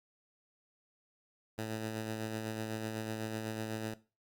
10% pulse tone with tremolo, 110 Hz, A2, in tune, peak -27 dBFS, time 1.58-3.94 s, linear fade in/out 5 ms, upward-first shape sine, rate 8 Hz, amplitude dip 35%, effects noise-tail reverb RT60 0.3 s tail -17 dB re dry + Opus 48 kbps

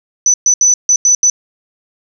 sine tone bursts at uneven times, 5990 Hz, F#8, 20 cents sharp, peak -6 dBFS, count 6, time 0.26-0.34 / 0.46-0.54 / 0.61-0.74 / 0.89-0.96 / 1.05-1.15 / 1.23-1.3 s, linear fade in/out 2 ms, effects none

